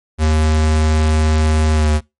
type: tone with pitch glide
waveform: square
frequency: 77.78 to 75.96 Hz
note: D#2 to D#2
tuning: 0 to -41 cents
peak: -12 dBFS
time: 0.18-2.01 s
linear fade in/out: 50 ms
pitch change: -41 cents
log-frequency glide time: 1.73-1.88 s
effects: noise-tail reverb RT60 0.2 s tail -22 dB re dry + MP3 48 kbps